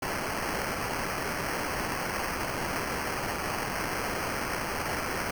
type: noise with sample-and-hold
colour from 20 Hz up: violet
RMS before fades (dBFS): -32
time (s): 0.02-5.31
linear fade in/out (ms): 5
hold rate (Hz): 3675
effects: none